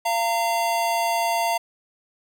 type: tone pair together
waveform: square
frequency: 686.2 / 916 Hz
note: F5 / A#5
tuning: -31 / -31 cents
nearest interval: perfect fourth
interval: 500 cents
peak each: -24 dBFS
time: 0.05-1.58 s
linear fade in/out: 10 ms
effects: none